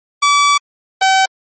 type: tone pair in turn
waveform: sawtooth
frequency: 1150 / 765.5 Hz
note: D6 / G5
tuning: -37 / -41 cents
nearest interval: perfect fifth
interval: 704 cents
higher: first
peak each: -5 dBFS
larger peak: neither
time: 0.22-0.58 / 1.01-1.26 s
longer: first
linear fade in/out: 10 ms
effects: MP3 32 kbps